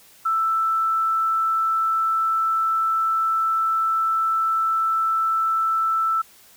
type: tone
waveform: sine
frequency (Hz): 1324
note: E6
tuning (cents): +7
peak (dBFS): -18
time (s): 0.25-6.22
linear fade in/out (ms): 10
effects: white hiss -51 dBFS RMS until 6.56 s